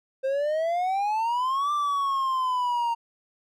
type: exponential two-way sweep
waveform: triangle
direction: up then down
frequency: 523.3 to 1185 to 925 Hz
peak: -21 dBFS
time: 0.23-2.95 s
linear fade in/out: 20 ms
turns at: 1.72 s
effects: none